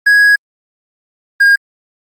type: tone pair in turn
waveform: triangle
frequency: 1661.2 / 1622.3 Hz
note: G#6 / G#6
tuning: 0 / -41 cents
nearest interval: unison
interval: 41 cents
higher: first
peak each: -3 dBFS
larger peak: neither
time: 0.06-0.36 / 1.4-1.56 s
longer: first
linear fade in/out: 10 ms
effects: Opus 32 kbps